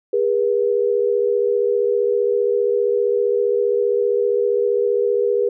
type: tone pair together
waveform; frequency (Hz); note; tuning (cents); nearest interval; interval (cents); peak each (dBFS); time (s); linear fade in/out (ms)
sine; 407.1 / 482.3; G#4 / B4; -35 / -41; minor third; 294; -18; 0.13-5.49; 5
effects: none